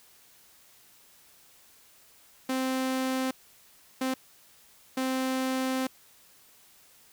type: tone bursts at uneven times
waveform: sawtooth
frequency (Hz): 260.8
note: C4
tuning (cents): -5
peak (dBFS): -23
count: 3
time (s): 2.49-3.31 / 4.01-4.14 / 4.97-5.87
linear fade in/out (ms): 5
effects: white hiss -58 dBFS RMS until 7.12 s